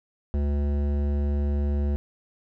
sine tone with hard clipping, 71.9 Hz, D2, 36 cents flat, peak -24 dBFS, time 0.34-1.96 s, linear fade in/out 0 ms, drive 14 dB, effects none

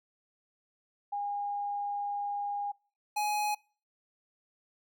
sine / square tone pair in turn, 814 / 837.9 Hz, G#5 / G#5, -35 / +15 cents, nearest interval minor second, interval 50 cents, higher second, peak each -31 / -29 dBFS, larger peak second, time 1.12-2.72 / 3.16-3.55 s, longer first, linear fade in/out 10 ms, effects noise-tail reverb RT60 0.4 s tail -26 dB re dry

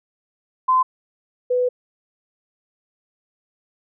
sine tone pair in turn, 1029 / 497.3 Hz, C6 / B4, -29 / +12 cents, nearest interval octave + minor second, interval 1259 cents, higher first, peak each -13 / -16 dBFS, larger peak first, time 0.68-0.83 / 1.5-1.69 s, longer second, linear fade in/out 10 ms, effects none

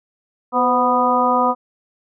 harmonic tone with a mistuned harmonic, 246.9 Hz, B3, in tune, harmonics 1 / 2 / 3 / 4 / 5, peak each -22 / -21 / -20 / -18 / -19 dBFS, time 0.52-1.55 s, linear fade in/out 50 ms, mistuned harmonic 2, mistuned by +50 cents, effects none

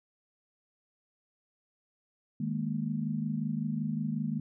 sine chord, D# suspended fourth, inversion none, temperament equal, 155.56 / 207.7 / 233.1 Hz, D#3 / G#3 / A#3, 0 / 0 / 0 cents, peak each -34 dBFS, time 2.4-4.4 s, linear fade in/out 5 ms, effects none

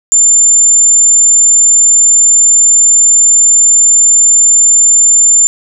sine tone, 7180 Hz, A8, 34 cents sharp, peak -3 dBFS, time 0.12-5.47 s, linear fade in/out 0 ms, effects none

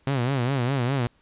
sawtooth tone with vibrato, 129.3 Hz, C3, 20 cents flat, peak -18 dBFS, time 0.07-1.07 s, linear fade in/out 2 ms, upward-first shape sine, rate 4.9 Hz, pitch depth 150 cents each way, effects pink hiss -63 dBFS RMS until 1.21 s + resampled to 8000 Hz

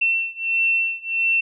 sine beating tone pair, 2697 / 2698.5 Hz, E7 / E7, +39 / +40 cents, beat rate 1.5 Hz, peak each -21 / -22 dBFS, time 0.01-1.41 s, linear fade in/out 10 ms, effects none

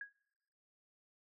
sine tone with exponential decay, 1653 Hz, G#6, 9 cents flat, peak -38 dBFS, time 0.01-0.13 s, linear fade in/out 2 ms, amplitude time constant 26 ms, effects noise-tail reverb RT60 1.0 s tail -25 dB re dry

